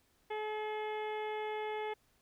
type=harmonic tone; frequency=427.8 Hz; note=A4; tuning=49 cents flat; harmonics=1 / 2 / 3 / 4 / 5 / 6 / 7 / 8; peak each=-38 / -40 / -54 / -51 / -47 / -56 / -57 / -56 dBFS; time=0.3-1.94 s; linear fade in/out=10 ms; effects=pink hiss -72 dBFS RMS until 2.21 s